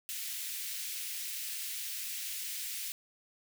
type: high-pass noise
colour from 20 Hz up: white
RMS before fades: -39 dBFS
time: 0.09-2.92 s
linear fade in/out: 0 ms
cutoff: 2000 Hz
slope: 24 dB/octave
effects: none